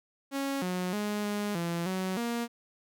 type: tone with pitch steps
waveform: sawtooth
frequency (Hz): 275.3 / 181.6 / 208.3 / 206.6 / 170.1 / 187.2 / 235.6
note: C#4 / F#3 / G#3 / G#3 / F3 / F#3 / A#3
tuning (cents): -12 / -32 / +5 / -9 / -45 / +20 / +19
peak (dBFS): -26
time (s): 0.31-2.48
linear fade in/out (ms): 50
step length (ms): 310
effects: none